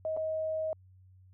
sine tone with dropouts, 632 Hz, D#5, 27 cents sharp, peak -30 dBFS, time 0.05-0.73 s, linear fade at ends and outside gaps 1 ms, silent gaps 0.166-0.172 s, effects added 93 Hz sine -55 dBFS peak until 1.33 s

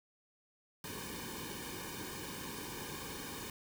pink noise with comb filter, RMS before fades -44 dBFS, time 0.84-3.5 s, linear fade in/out 2 ms, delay 1.5 ms, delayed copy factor -1, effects none

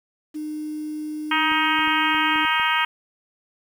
sine tone, 304.9 Hz, D#4, 35 cents flat, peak -27 dBFS, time 0.34-2.46 s, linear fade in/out 20 ms
harmonic tone, 314.8 Hz, D#4, 20 cents sharp, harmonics 3 / 4 / 5 / 6 / 7 / 8 / 9 / 10, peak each -24 / -25 / -26 / -27 / -27 / -28 / -29 / -29 dBFS, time 1.31-2.85 s, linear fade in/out 5 ms
clicks, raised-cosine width 2 ms, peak -28 dBFS, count 7, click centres 1.518 / 1.792 / 1.876 / 2.147 / 2.358 / 2.45 / 2.598 s
effects 8-bit

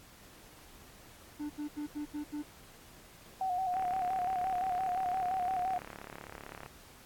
triangle tone bursts, 296.3 Hz, D4, 15 cents sharp, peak -33 dBFS, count 6, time 1.39-2.43 s, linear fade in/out 20 ms, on 110 ms, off 76 ms
sine tone with vibrato, 740 Hz, F#5, in tune, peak -30 dBFS, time 3.41-5.78 s, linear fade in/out 2 ms, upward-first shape square, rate 5.8 Hz, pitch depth 45 cents each way
click train, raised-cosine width 0.5 ms, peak -29 dBFS, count 105, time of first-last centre 3.74-6.661 s, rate 35.6 Hz
effects pink hiss -56 dBFS RMS until 7.05 s + AAC 64 kbps

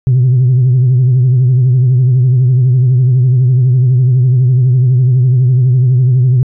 sine tone with vibrato, 126.8 Hz, B2, 46 cents sharp, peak -4 dBFS, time 0.07-6.43 s, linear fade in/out 0 ms, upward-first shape triangle, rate 12 Hz, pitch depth 99 cents each way, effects tanh soft clip ceiling -3 dBFS

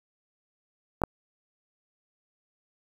clicks, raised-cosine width 1 ms, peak -14 / -8 dBFS, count 2, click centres 1.018 / 1.037 s, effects 7-bit

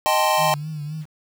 square chord, A half-diminished seventh, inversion second, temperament equal, 622.3 / 784 / 880 / 1046.5 Hz, Eb5 / G5 / A5 / C6, 0 / 0 / 0 / 0 cents, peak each -23 dBFS, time 0.06-0.54 s, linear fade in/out 0 ms
sine tone with vibrato, 151.8 Hz, D#3, 42 cents flat, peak -27 dBFS, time 0.37-1.06 s, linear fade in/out 50 ms, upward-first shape triangle, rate 3.8 Hz, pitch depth 82 cents each way
effects 8-bit

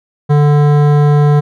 sine tone with hard clipping, 146.83 Hz, D3, in tune, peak -8 dBFS, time 0.29-1.41 s, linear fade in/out 20 ms, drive 15 dB, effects none

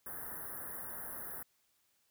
white band-stop noise, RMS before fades -44 dBFS, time 0.06-1.43 s, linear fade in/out 5 ms, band 1900 to 10000 Hz, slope 96 dB/octave, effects white hiss -75 dBFS RMS until 2.1 s

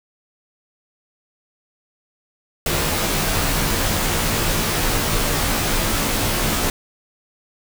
pink noise with comb filter, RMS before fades -20 dBFS, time 2.66-6.7 s, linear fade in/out 2 ms, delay 16 ms, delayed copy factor -0.8, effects none

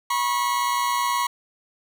40% pulse tone pair together, 972 / 1091 Hz, B5 / C#6, -28 / -28 cents, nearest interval major second, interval 200 cents, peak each -23 dBFS, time 0.1-1.27 s, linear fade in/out 5 ms, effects none

